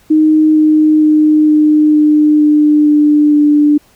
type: tone with pitch steps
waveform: sine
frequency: 310.2 / 308.1 / 305.9 / 303.8 / 301.7 / 299.6 / 297.6 / 295.5 Hz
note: D#4 / D#4 / D#4 / D#4 / D4 / D4 / D4 / D4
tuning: -5 / -17 / -29 / -41 / +47 / +35 / +23 / +11 cents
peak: -5 dBFS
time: 0.1-3.78 s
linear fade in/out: 10 ms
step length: 460 ms
effects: pink hiss -49 dBFS RMS until 3.95 s